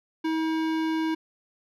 sine tone with hard clipping, 320 Hz, D#4, 49 cents sharp, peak -26 dBFS, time 0.24-1.15 s, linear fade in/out 10 ms, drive 18 dB, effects none

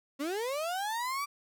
35% pulse linear sweep, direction up, 265 to 1174.7 Hz, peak -30 dBFS, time 0.19-1.26 s, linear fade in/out 20 ms, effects none

